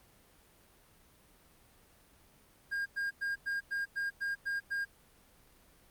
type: tone bursts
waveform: triangle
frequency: 1615 Hz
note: G#6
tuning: 49 cents flat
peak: -30 dBFS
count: 9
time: 2.71-4.852 s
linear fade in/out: 20 ms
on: 150 ms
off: 99 ms
effects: pink hiss -63 dBFS RMS until 5.9 s + Opus 32 kbps